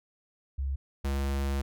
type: tone pair in turn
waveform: sine / square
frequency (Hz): 68 / 68.91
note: C#2 / C#2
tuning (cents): -33 / -10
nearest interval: unison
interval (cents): 23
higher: second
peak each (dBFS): -28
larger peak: neither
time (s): 0.58-0.76 / 1.04-1.62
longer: second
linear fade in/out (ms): 10
effects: none